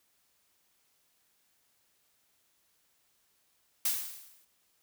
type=noise with exponential decay; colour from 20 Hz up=blue; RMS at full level=-27 dBFS; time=3.85-4.45 s; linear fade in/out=5 ms; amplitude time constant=130 ms; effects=white hiss -72 dBFS RMS until 4.82 s

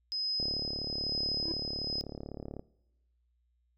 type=tone with tremolo; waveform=sine; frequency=5060 Hz; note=D#8; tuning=28 cents sharp; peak=-30 dBFS; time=0.12-2.01 s; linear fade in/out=0 ms; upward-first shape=sine; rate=1.1 Hz; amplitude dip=45%
type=click train; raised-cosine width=2 ms; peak=-27 dBFS; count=80; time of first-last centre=0.4-2.594 s; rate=36 Hz
type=tone with exponential growth; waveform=triangle; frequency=329.6 Hz; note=E4; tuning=in tune; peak=-31 dBFS; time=1.34-1.52 s; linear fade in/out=1 ms; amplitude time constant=38 ms
effects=noise-tail reverb RT60 1.0 s tail -23 dB re dry + added 60 Hz sine -70 dBFS peak until 3.77 s

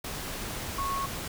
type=tone in noise; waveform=sine; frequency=1100 Hz; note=C#6; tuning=14 cents flat; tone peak=-29 dBFS; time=0.78-1.06 s; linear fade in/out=5 ms; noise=pink; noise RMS=-36 dBFS; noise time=0.04-1.28 s; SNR=+4 dB; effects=none

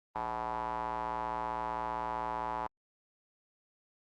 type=tone with band-pass filter; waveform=square; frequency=57.7 Hz; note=A#1; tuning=17 cents flat; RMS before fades=-36 dBFS; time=0.15-2.67 s; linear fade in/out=5 ms; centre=930 Hz; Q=5.4; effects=Opus 24 kbps

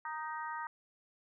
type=harmonic tone with a mistuned harmonic; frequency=310.7 Hz; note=D#4; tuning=2 cents flat; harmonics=3 / 4 / 5 / 6; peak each=-40 / -43 / -46 / -47 dBFS; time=0.05-0.67 s; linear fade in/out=2 ms; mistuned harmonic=6; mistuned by=+16 cents; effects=none

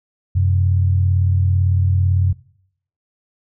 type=tone pair together; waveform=sine; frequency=92.07 / 130 Hz; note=F#2 / C3; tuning=-8 / -11 cents; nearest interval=tritone; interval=597 cents; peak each=-13 / -22 dBFS; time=0.35-2.33 s; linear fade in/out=10 ms; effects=noise-tail reverb RT60 0.7 s tail -21 dB re dry

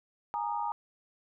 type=chord; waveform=sine; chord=Ab suspended second; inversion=none; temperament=equal with one note detuned; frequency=830.6 / 932.3 / 1230.9 Hz; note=Ab5 / Bb5 / Eb6; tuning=0 / 0 / -19 cents; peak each=-34 / -33 / -39 dBFS; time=0.34-0.72 s; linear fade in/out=0 ms; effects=none

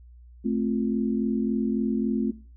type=chord; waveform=sine; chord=F major; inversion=first; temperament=just; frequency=218.3 / 261.9 / 349.2 Hz; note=A3 / C4 / F4; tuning=-13 / +2 / 0 cents; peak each=-25 / -27 / -31 dBFS; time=0.44-2.32 s; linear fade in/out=20 ms; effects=noise-tail reverb RT60 0.4 s tail -19 dB re dry + added 60 Hz sine -46 dBFS peak until 2.56 s

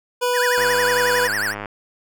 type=tone; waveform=25% pulse; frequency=492 Hz; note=B4; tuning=7 cents flat; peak=-14 dBFS; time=0.21-1.28 s; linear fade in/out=20 ms
type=tone with vibrato; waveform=square; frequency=1661.2 Hz; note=G#6; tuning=in tune; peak=-21 dBFS; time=0.33-1.55 s; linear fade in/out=50 ms; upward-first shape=triangle; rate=11 Hz; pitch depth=290 cents each way
type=click train; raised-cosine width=0.5 ms; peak=-14 dBFS; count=112; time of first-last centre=0.58-1.658 s; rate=103 Hz
effects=none

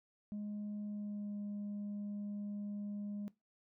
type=tone with pitch glide; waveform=sine; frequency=207.8 to 205.1 Hz; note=G#3 to G#3; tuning=+1 to -21 cents; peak=-37 dBFS; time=0.32-3.28 s; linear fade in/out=0 ms; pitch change=-22 cents; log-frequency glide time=0.85-1.38 s; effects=noise-tail reverb RT60 0.2 s tail -21 dB re dry + tanh soft clip ceiling -38 dBFS

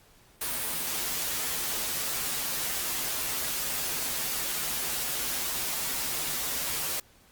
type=noise with comb filter; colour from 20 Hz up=white; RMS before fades=-31 dBFS; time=0.41-7 s; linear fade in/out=5 ms; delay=10 ms; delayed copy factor=-0.75; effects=pink hiss -59 dBFS RMS until 7.31 s + Opus 48 kbps

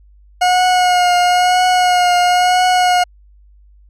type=tone with vibrato; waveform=40% pulse; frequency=722 Hz; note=F#5; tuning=43 cents flat; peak=-9 dBFS; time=0.41-3.04 s; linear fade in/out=10 ms; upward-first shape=triangle; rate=1 Hz; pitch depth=28 cents each way; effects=added 50 Hz sine -43 dBFS peak until 3.89 s + low-pass 8000 Hz 12 dB/octave

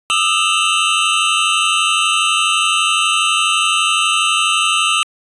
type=tone cluster; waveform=square; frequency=1212 / 1304 / 2634 / 2819 / 3051 Hz; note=D#6 / E6 / E7 / F7 / G7; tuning=-46 / -19 / -2 / +16 / -48 cents; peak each=-20 dBFS; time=0.1-5.03 s; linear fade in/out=0 ms; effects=resampled to 22050 Hz

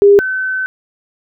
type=tone pair in turn; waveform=sine; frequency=403.6 / 1523.8 Hz; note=G#4 / G6; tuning=-49 / -49 cents; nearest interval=octave + major seventh; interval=2300 cents; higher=second; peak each=-3 / -15 dBFS; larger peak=first; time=0.02-0.19 / 0.19-0.66 s; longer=second; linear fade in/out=0 ms; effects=none

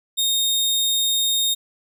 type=tone; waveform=sawtooth; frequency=3700 Hz; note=A#7; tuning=14 cents flat; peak=-15 dBFS; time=0.17-1.55 s; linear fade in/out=20 ms; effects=none

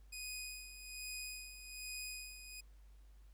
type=tone with tremolo; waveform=15% pulse; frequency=2492 Hz; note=D#7; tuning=2 cents sharp; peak=-36 dBFS; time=0.12-2.61 s; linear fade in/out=10 ms; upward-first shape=sine; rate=1.2 Hz; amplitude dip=65%; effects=added 50 Hz sine -57 dBFS peak until 3.33 s + pink hiss -75 dBFS RMS until 3.33 s

